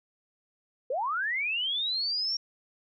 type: linear sweep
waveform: sine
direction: up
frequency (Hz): 469.8 to 5588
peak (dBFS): -27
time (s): 0.9-2.37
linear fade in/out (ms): 5
effects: none